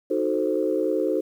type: chord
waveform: sine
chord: D# diminished seventh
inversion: none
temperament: equal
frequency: 311.1 / 370 / 440 / 523.3 Hz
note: D#4 / F#4 / A4 / C5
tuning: 0 / 0 / 0 / 0 cents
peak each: -26 dBFS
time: 0.1-1.21 s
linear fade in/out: 10 ms
effects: tanh soft clip ceiling -10 dBFS + 9-bit